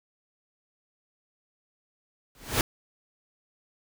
pink noise with exponential growth, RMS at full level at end -20 dBFS, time 2.35-2.61 s, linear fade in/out 1 ms, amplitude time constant 56 ms, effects none

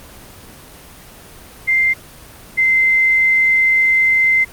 sine tone pair in turn, 2093 / 2075 Hz, C7 / C7, 0 / -15 cents, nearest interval unison, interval 15 cents, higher first, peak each -11 / -10 dBFS, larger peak second, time 1.67-1.94 / 2.57-4.45 s, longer second, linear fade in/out 20 ms, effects pink hiss -39 dBFS RMS until 4.52 s + Opus 24 kbps

